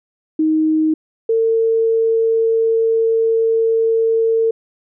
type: tone pair in turn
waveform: sine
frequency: 313.4 / 451.7 Hz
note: D#4 / A4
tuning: +13 / +45 cents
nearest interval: tritone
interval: 632 cents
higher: second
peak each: -12 / -12 dBFS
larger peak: neither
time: 0.39-0.94 / 1.29-4.51 s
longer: second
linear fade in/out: 5 ms
effects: none